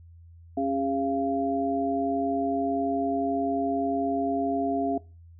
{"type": "tone cluster", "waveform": "sine", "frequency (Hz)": [273.7, 405, 688], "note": ["C#4", "G#4", "F5"], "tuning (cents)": [-22, -43, -26], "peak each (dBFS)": [-27, -32, -28], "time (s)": [0.57, 4.98], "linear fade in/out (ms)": 5, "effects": ["noise-tail reverb RT60 0.3 s tail -20 dB re dry", "added 84 Hz sine -47 dBFS peak until 5.39 s"]}